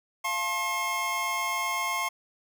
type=tone cluster; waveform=square; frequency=693 / 878 / 1070 / 2147 Hz; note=F5 / A5 / C6 / C7; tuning=-14 / -4 / +38 / +44 cents; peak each=-38 / -37 / -31 / -32 dBFS; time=0.24-2.09 s; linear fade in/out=10 ms; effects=none